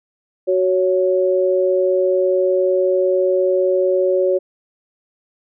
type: tone pair together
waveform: sine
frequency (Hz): 371.8 / 557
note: F#4 / C#5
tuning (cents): +8 / +8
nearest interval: perfect fifth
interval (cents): 700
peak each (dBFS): -16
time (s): 0.47-4.39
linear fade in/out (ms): 20
effects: none